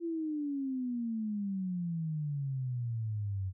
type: exponential sweep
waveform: sine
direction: down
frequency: 343.1 to 92.5 Hz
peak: -32 dBFS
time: 0-3.53 s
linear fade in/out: 50 ms
effects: none